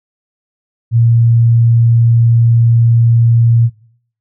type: tone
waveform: sine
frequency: 116.54 Hz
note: A#2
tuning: in tune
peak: -6 dBFS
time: 0.91-3.7 s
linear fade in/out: 50 ms
effects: noise-tail reverb RT60 0.6 s tail -20 dB re dry